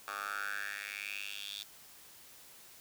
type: tone with high-pass filter sweep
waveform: 10% pulse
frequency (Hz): 101.3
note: G#2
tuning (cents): -43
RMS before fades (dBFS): -41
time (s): 0.08-1.63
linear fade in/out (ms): 0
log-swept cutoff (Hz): 1100 to 3700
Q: 5.6
effects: white hiss -56 dBFS RMS until 2.8 s